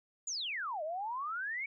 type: exponential two-way sweep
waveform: sine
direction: down then up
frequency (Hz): 7230 to 597 to 2284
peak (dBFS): -35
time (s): 0.27-1.66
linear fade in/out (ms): 5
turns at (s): 0.83
effects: none